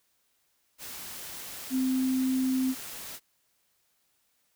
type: tone in noise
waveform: sine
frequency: 259.8 Hz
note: C4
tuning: 12 cents flat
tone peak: -24 dBFS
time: 1.7-2.75 s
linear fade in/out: 50 ms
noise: white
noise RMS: -41 dBFS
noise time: 0.78-3.2 s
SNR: +14 dB
effects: white hiss -72 dBFS RMS until 4.55 s